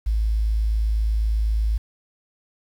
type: tone with quantisation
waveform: sine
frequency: 54 Hz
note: A1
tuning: 32 cents flat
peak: -18 dBFS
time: 0.06-1.78 s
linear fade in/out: 10 ms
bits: 8
effects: none